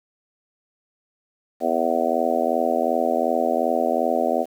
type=harmonic tone; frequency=82.7 Hz; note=E2; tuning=6 cents sharp; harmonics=3 / 4 / 5 / 6 / 7 / 8 / 9; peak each=-27 / -29 / -29 / -28 / -25 / -24 / -25 dBFS; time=1.6-4.46 s; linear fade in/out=50 ms; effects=8-bit